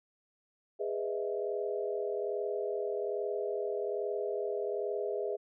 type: chord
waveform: sine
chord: E major seventh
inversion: first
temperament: just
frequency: 412 / 494.4 / 618.1 / 659.3 Hz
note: G#4 / B4 / D#5 / E5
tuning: -14 / +2 / -12 / 0 cents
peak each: -34 / -38 / -40 / -40 dBFS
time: 0.79-5.37 s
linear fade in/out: 20 ms
effects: none